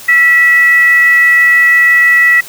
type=tone with frequency modulation; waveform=sine; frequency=1951 Hz; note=B6; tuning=22 cents flat; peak=-4 dBFS; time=0.08-2.41 s; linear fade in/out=10 ms; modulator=617 Hz; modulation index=0.3; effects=white hiss -31 dBFS RMS until 2.48 s